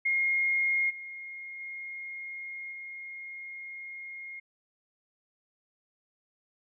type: tone with level steps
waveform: sine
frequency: 2141 Hz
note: C7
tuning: 39 cents sharp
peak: -24 / -39 / -37 / -39 dBFS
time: 0.05-4.4 s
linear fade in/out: 10 ms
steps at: 0.89 / 1.59 / 2.71 s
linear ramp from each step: 20 ms
effects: none